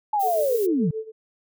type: linear sweep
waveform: sine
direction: down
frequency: 865 to 138.5 Hz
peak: -19 dBFS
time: 0.13-0.91 s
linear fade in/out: 5 ms
type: noise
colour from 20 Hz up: violet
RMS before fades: -35 dBFS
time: 0.19-0.67 s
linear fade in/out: 20 ms
type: tone with tremolo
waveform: sine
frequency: 440 Hz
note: A4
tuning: in tune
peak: -25 dBFS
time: 0.22-1.12 s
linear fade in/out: 50 ms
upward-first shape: sine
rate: 6.9 Hz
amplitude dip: 90%
effects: none